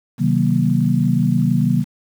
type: chord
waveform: sine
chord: C half-diminished seventh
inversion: none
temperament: just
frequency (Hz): 130.81 / 156.98 / 188.37 / 235.5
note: C3 / Eb3 / Gb3 / Bb3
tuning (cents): 0 / +16 / +31 / +18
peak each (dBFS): -19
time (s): 0.18-1.85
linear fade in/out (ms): 50
effects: 7-bit